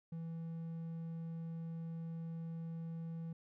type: tone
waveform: triangle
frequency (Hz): 164.81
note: E3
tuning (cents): 0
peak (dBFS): -39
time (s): 0.12-3.33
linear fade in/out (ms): 5
effects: none